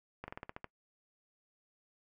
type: slowing click train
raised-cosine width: 0.5 ms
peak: -27 dBFS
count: 8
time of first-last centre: 0.24-0.644 s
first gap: 40 ms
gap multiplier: 1.12
effects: noise-tail reverb RT60 0.1 s tail -21 dB re dry